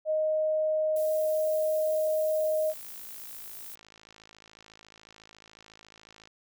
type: tone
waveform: sine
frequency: 622.3 Hz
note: D#5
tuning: in tune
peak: -24 dBFS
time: 0.05-2.74 s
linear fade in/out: 50 ms
type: noise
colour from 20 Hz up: violet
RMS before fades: -43 dBFS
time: 0.96-3.75 s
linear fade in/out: 2 ms
type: click train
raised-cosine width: 0.2 ms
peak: -34 dBFS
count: 194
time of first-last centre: 2.7-6.274 s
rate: 54 Hz
effects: none